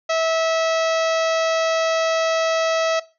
harmonic tone, 650 Hz, E5, 24 cents flat, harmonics 1 / 2 / 3 / 4 / 5 / 6 / 7 / 8 / 9 / 10, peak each -19 / -25 / -29 / -31 / -33 / -35 / -36 / -37 / -38 / -39 dBFS, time 0.09-3 s, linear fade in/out 10 ms, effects noise-tail reverb RT60 0.3 s tail -19 dB re dry

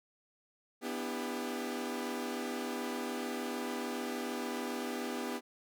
sawtooth chord, E minor seventh, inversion second, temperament equal with one note detuned, 246.9 / 293.7 / 329.6 / 400.2 Hz, B3 / D4 / E4 / G4, 0 / 0 / 0 / +36 cents, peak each -35 / -40 / -40 / -37 dBFS, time 0.81-5.41 s, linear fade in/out 50 ms, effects none

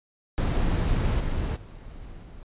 brown noise with level steps, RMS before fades -23 / -27 / -42 / -44 dBFS, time 0.38-2.43 s, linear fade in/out 0 ms, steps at 1.19 / 1.55 / 2.22 s, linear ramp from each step 20 ms, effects resampled to 8000 Hz

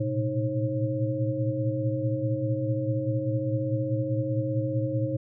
sine tone cluster, 113.3 / 118.1 / 128.8 / 312 / 538 Hz, A#2 / A#2 / C3 / D#4 / C5, -49 / +23 / -27 / +5 / +48 cents, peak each -31 dBFS, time 0-5.17 s, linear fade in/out 10 ms, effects none

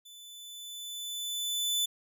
sawtooth tone with level ramp, 3500 Hz, A7, 10 cents flat, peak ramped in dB -46 to -23 dBFS, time 0.05-1.86 s, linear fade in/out 10 ms, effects none

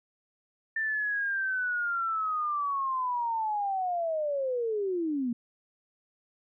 sine linear sweep, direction down, 1790 to 228.8 Hz, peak -27 dBFS, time 0.76-5.33 s, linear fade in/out 5 ms, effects none

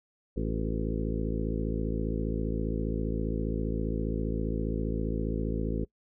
harmonic tone with a mistuned harmonic, 55 Hz, A1, in tune, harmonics 1 / 2 / 3 / 4 / 5 / 6 / 7 / 8 / 9, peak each -32 / -37 / -36 / -36 / -37 / -41 / -40 / -39 / -42 dBFS, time 0.36-5.85 s, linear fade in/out 10 ms, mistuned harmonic 7, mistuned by -53 cents, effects noise-tail reverb RT60 0.1 s tail -23 dB re dry

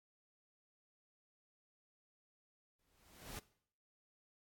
pink noise with exponential growth, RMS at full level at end -45 dBFS, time 2.79-3.39 s, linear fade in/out 2 ms, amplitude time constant 130 ms, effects noise-tail reverb RT60 0.6 s tail -19 dB re dry + AAC 64 kbps

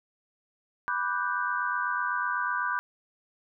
sine chord, G major seventh, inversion first, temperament equal, 987.8 / 1174.7 / 1480 / 1568 Hz, B5 / D6 / F#6 / G6, 0 / 0 / 0 / 0 cents, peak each -32 dBFS, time 0.88-2.79 s, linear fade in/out 0 ms, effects none

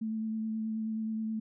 sine tone with vibrato, 220 Hz, A3, in tune, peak -31 dBFS, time 0.01-1.4 s, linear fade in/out 10 ms, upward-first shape triangle, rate 9.4 Hz, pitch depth 19 cents each way, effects none

